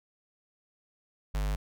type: tone with notch filter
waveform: square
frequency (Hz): 50.3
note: G1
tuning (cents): +45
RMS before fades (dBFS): -30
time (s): 1.34-1.56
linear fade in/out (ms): 10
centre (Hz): 310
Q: 1.3
effects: none